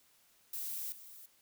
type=noise with level steps; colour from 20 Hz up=violet; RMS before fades=-40 / -53 dBFS; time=0.53-1.26 s; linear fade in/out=5 ms; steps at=0.92 s; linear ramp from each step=2 ms; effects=white hiss -68 dBFS RMS until 1.41 s